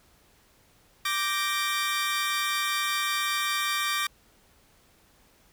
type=chord; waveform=20% pulse; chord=G minor; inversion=second; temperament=equal; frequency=1174.7 / 1568 / 1864.7 Hz; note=D6 / G6 / Bb6; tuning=0 / 0 / 0 cents; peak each=-23 / -29 / -26 dBFS; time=1.05-4.07 s; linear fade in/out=5 ms; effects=pink hiss -61 dBFS RMS until 5.52 s